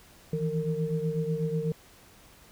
sine tone cluster, 157.5 / 165.6 / 457.2 Hz, D#3 / E3 / A#4, +21 / +8 / -34 cents, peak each -31 dBFS, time 0.33-1.72 s, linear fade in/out 2 ms, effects pink hiss -55 dBFS RMS until 2.51 s

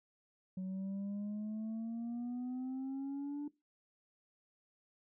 sine exponential sweep, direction up, 185 to 293.7 Hz, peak -35 dBFS, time 0.57-3.48 s, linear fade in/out 5 ms, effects noise-tail reverb RT60 0.2 s tail -19 dB re dry + tanh soft clip ceiling -37 dBFS

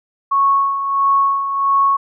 sine tone with tremolo, 1104 Hz, C#6, 7 cents flat, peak -10 dBFS, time 0.31-1.97 s, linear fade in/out 10 ms, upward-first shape sine, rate 1.5 Hz, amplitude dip 60%, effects none

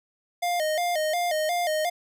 square tone with vibrato, 659.3 Hz, E5, in tune, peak -24 dBFS, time 0.42-1.9 s, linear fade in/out 10 ms, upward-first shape square, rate 2.8 Hz, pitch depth 110 cents each way, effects none

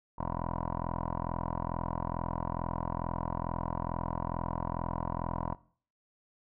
10% pulse tone with low-pass filter, 42.29 Hz, E1, 45 cents sharp, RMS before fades -35 dBFS, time 0.18-5.55 s, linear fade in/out 10 ms, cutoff 940 Hz, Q 8.2, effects noise-tail reverb RT60 0.5 s tail -21 dB re dry

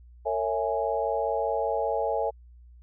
sine chord, A# half-diminished seventh, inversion none, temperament equal with one note detuned, 454.2 / 554.4 / 659.3 / 830.6 Hz, A#4 / C#5 / E5 / G#5, -45 / 0 / 0 / 0 cents, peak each -30 dBFS, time 0.25-2.31 s, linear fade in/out 20 ms, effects added 60 Hz sine -48 dBFS peak until 2.82 s

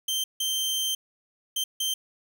sawtooth tone bursts at uneven times, 3131 Hz, G7, 3 cents flat, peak -22 dBFS, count 4, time 0.08-0.24 / 0.4-0.95 / 1.56-1.64 / 1.8-1.94 s, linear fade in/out 5 ms, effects 9-bit

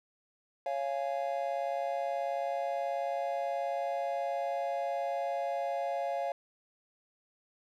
triangle chord, Db major, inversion none, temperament just, 554.4 / 693 / 831.5 Hz, Db5 / F5 / Ab5, 0 / -14 / +2 cents, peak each -33 / -32 / -37 dBFS, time 0.66-6.32 s, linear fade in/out 2 ms, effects none

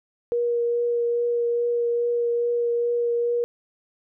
sine tone with vibrato, 475 Hz, A#4, 33 cents sharp, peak -20 dBFS, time 0.32-3.44 s, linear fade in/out 0 ms, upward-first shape triangle, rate 2.4 Hz, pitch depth 12 cents each way, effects none

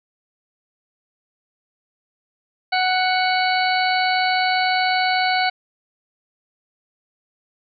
harmonic tone with a mistuned harmonic, 741 Hz, F#5, 2 cents sharp, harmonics 1 / 2 / 3 / 4 / 5 / 6, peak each -19 / -24 / -24 / -31 / -29 / -27 dBFS, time 2.72-5.5 s, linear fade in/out 10 ms, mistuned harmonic 5, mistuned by +110 cents, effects none

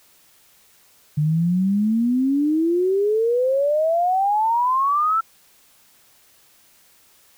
sine exponential sweep, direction up, 146.83 to 1345 Hz, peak -16 dBFS, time 1.17-5.21 s, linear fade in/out 10 ms, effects white hiss -55 dBFS RMS until 7.37 s

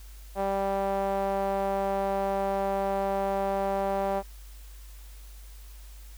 sawtooth tone with band-pass filter, 196 Hz, G3, in tune, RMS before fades -28 dBFS, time 0.35-4.23 s, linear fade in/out 50 ms, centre 690 Hz, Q 3, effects added 50 Hz sine -43 dBFS peak until 6.17 s + white hiss -55 dBFS RMS until 6.17 s

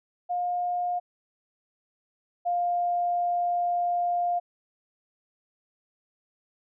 sine tone pair in turn, 711 / 702.8 Hz, F5 / F5, +31 / +11 cents, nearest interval unison, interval 20 cents, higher first, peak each -25 / -23 dBFS, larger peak second, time 0.29-1 / 2.45-4.4 s, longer second, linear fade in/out 20 ms, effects none

